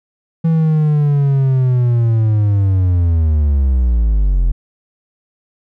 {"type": "linear sweep", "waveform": "triangle", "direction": "down", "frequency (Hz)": [164.81, 40.88], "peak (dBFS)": -8, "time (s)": [0.44, 4.52], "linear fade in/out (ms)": 10, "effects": []}